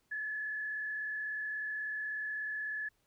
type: tone with frequency modulation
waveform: sine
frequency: 1716 Hz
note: A6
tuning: 44 cents flat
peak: -35 dBFS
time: 0.11-2.89 s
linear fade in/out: 10 ms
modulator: 36.4 Hz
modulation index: 0.79
effects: pink hiss -75 dBFS RMS until 3.06 s